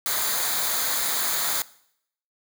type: noise with comb filter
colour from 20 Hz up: white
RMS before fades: -25 dBFS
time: 0.06-1.62 s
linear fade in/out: 0 ms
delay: 0.36 ms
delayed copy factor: -0.65
effects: noise-tail reverb RT60 0.7 s tail -20 dB re dry